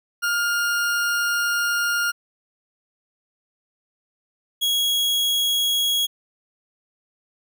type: tone pair in turn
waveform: 40% pulse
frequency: 1412 / 3318 Hz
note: F6 / G#7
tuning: +19 / -2 cents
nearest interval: octave + minor third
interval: 1479 cents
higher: second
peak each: -19 / -18 dBFS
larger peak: second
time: 0.22-2.12 / 4.61-6.07 s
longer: first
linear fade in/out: 20 ms
effects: none